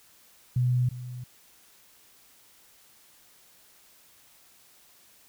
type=tone with echo; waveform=sine; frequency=124.4 Hz; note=B2; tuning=13 cents sharp; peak=-21 dBFS; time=0.56-0.89 s; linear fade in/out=5 ms; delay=350 ms; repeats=1; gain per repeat=-14 dB; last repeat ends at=1.24 s; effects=white hiss -58 dBFS RMS until 5.28 s